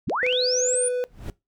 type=linear sweep; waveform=sine; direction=up; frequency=46.25 to 9650 Hz; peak=-22 dBFS; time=0.07-0.89 s; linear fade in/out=10 ms
type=clicks; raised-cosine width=0.2 ms; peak=-21 / -17 / -23 dBFS; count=3; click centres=0.097 / 0.265 / 0.327 s
type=tone with pitch glide; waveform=triangle; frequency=501 to 496.4 Hz; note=B4 to B4; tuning=+25 to +9 cents; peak=-20 dBFS; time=0.23-1.04 s; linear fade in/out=0 ms; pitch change=-16 cents; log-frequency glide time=0.77-0.85 s
type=noise with exponential growth; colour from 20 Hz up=brown; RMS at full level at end=-28 dBFS; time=1.03-1.3 s; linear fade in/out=2 ms; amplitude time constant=58 ms
effects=noise-tail reverb RT60 0.2 s tail -20 dB re dry